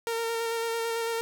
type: tone with vibrato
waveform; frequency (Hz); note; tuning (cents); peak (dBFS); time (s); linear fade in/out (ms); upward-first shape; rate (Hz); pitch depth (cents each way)
sawtooth; 459.1; A#4; -26; -24; 0.07-1.21; 0; square; 9; 14
effects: none